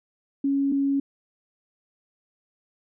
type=tone pair in turn; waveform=sine; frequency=277.2 / 277.2 Hz; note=C#4 / C#4; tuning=0 / 0 cents; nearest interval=unison; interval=0 cents; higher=neither; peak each=-20 / -20 dBFS; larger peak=neither; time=0.44-0.72 / 0.72-1 s; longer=neither; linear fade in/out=5 ms; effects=none